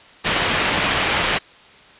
white low-pass noise, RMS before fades -20 dBFS, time 0.24-1.39 s, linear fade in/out 20 ms, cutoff 3300 Hz, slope 24 dB/octave, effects white hiss -46 dBFS RMS until 1.99 s + resampled to 8000 Hz

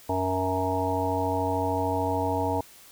harmonic tone, 93.4 Hz, F#2, 17 cents sharp, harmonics 1 / 3 / 5 / 7 / 9 / 10, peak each -31 / -31 / -31 / -31 / -31 / -31 dBFS, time 0.09-2.61 s, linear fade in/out 5 ms, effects white hiss -51 dBFS RMS until 2.91 s

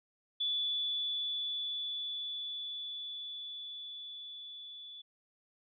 sine tone with level ramp, 3454 Hz, A7, 33 cents flat, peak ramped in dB -30 to -46 dBFS, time 0.4-5.02 s, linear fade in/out 10 ms, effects none

